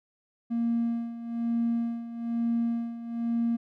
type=tone with tremolo; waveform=triangle; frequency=233.1 Hz; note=A#3; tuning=in tune; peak=-20 dBFS; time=0.5-3.57 s; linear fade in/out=20 ms; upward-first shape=sine; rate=1.1 Hz; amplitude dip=80%; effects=tanh soft clip ceiling -20 dBFS